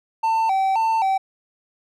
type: tone with vibrato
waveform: triangle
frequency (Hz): 830.6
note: G#5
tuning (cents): 0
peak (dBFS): -15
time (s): 0.23-1.18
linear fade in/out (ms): 10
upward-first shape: square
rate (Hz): 1.9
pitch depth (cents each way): 130
effects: none